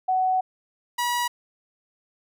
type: tone pair in turn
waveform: sine / sawtooth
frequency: 747 / 967.1 Hz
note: F#5 / B5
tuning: +16 / -37 cents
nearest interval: major third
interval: 447 cents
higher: second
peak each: -19 dBFS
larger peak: neither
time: 0.08-0.41 / 0.98-1.28 s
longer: first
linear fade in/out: 10 ms
effects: none